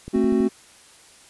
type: click train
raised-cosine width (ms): 3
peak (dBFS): -21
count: 5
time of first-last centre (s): 0.08-0.405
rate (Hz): 12.3
type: chord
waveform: triangle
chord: F# diminished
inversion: first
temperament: just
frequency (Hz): 222 / 266.4 / 370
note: A3 / C4 / F#4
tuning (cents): +16 / +31 / 0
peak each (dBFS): -19 / -20 / -19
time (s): 0.13-0.49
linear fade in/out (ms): 20
effects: white hiss -50 dBFS RMS until 1.29 s + resampled to 24000 Hz

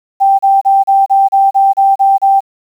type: tone bursts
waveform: sine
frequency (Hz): 784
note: G5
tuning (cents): 0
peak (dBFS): -5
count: 10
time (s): 0.2-2.406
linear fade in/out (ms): 20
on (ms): 190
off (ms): 34
effects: 7-bit

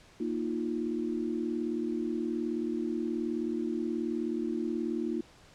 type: chord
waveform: sine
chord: Bb suspended fourth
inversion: none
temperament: just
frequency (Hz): 233.1 / 310.8 / 349.6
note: Bb3 / Eb4 / F4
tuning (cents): 0 / -2 / +2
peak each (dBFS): -34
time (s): 0.2-5.21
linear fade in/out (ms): 5
effects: pink hiss -57 dBFS RMS until 5.54 s + low-pass 7000 Hz 12 dB/octave

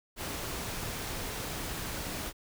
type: noise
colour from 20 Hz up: pink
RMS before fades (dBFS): -37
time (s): 0.16-2.33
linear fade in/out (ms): 50
effects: none

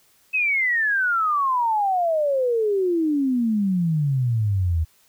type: exponential sweep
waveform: sine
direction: down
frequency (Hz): 2600 to 77.78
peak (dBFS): -18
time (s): 0.33-4.85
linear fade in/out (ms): 20
effects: white hiss -59 dBFS RMS until 5.08 s

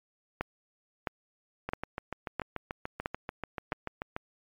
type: two click trains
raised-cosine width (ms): 0.5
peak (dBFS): -15 / -19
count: 6 / 18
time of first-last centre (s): 0.41-3.721 / 1.69-4.165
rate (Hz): 1.51 / 6.87
effects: MP3 96 kbps

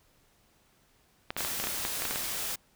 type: clicks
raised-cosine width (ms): 0.3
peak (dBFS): -16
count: 12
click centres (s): 1.305 / 1.366 / 1.407 / 1.449 / 1.6 / 1.64 / 1.671 / 1.851 / 2.021 / 2.053 / 2.11 / 2.159
type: noise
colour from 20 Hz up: white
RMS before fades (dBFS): -34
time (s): 1.37-2.56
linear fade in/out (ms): 10
effects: pink hiss -66 dBFS RMS until 2.75 s

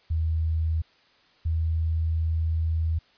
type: tone pair in turn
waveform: sine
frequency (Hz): 80.3 / 80.91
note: E2 / E2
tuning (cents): -45 / -32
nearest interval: unison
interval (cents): 13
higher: second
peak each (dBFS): -22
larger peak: neither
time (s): 0.1-0.82 / 1.45-2.99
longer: second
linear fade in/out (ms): 10
effects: white hiss -60 dBFS RMS until 3.17 s + resampled to 11025 Hz

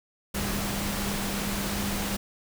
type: tone in noise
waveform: sine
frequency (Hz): 200.5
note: G3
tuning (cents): +39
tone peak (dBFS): -32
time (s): 0.34-2.17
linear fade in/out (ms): 10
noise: pink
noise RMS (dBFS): -31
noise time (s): 0.34-2.17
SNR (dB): -4
effects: none

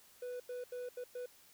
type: tone bursts at uneven times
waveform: triangle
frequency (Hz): 494.4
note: B4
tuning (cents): +2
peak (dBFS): -38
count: 5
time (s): 0.22-0.4 / 0.49-0.64 / 0.72-0.89 / 0.97-1.04 / 1.15-1.26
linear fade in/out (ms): 5
effects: white hiss -63 dBFS RMS until 1.53 s

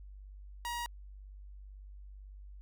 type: tone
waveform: sawtooth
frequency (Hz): 952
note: A#5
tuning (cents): +36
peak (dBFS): -32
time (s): 0.65-0.86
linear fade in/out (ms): 0
effects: added 49 Hz sine -47 dBFS peak until 2.61 s

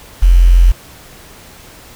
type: tone with quantisation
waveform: sine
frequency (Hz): 43.65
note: F1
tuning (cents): 0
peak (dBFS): -3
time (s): 0.22-0.72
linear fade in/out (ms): 10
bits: 5
effects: pink hiss -38 dBFS RMS until 1.95 s

